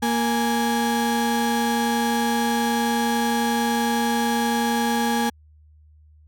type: tone pair together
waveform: 35% pulse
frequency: 233.1 / 831.3 Hz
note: A#3 / G#5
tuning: 0 / +1 cents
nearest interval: octave + minor seventh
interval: 2201 cents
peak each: -20 / -22 dBFS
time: 0.02-5.3 s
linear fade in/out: 10 ms
effects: added 76 Hz sine -49 dBFS peak until 6.27 s